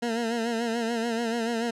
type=tone with vibrato; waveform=20% pulse; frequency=231.2 Hz; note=A#3; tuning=14 cents flat; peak=-21 dBFS; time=0.02-1.71 s; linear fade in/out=10 ms; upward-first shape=sine; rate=6.9 Hz; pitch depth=60 cents each way; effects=low-pass 8000 Hz 12 dB/octave